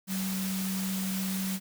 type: tone in noise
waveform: sine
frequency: 190.2 Hz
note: F#3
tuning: 48 cents sharp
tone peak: -30 dBFS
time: 0.07-1.6 s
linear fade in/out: 50 ms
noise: white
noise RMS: -37 dBFS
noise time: 0.07-1.6 s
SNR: +4 dB
effects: none